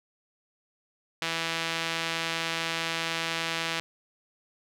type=tone with band-pass filter; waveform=sawtooth; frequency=164.81 Hz; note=E3; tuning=in tune; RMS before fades=-31 dBFS; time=1.22-3.8 s; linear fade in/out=0 ms; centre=3000 Hz; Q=1; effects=none